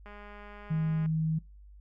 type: click train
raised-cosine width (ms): 0.5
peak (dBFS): -34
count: 207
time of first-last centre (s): 0.06-1.06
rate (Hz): 206
type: tone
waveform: sine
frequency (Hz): 159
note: D#3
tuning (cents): +38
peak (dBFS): -26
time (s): 0.7-1.39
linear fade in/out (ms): 10
effects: noise-tail reverb RT60 0.3 s tail -24 dB re dry + added 50 Hz sine -49 dBFS peak until 1.8 s